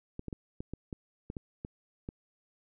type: clicks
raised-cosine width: 3 ms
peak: -25 dBFS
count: 10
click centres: 0.194 / 0.283 / 0.328 / 0.605 / 0.736 / 0.928 / 1.301 / 1.368 / 1.649 / 2.089 s
effects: none